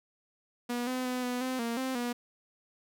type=tone with pitch steps; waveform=sawtooth; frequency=242 / 254.9 / 251.5 / 247.4 / 257.6 / 232.8 / 261.2 / 241.7 Hz; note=B3 / C4 / B3 / B3 / C4 / A#3 / C4 / B3; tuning=-35 / -45 / +32 / +3 / -27 / -2 / -3 / -37 cents; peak=-27 dBFS; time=0.69-2.13 s; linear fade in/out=10 ms; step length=180 ms; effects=none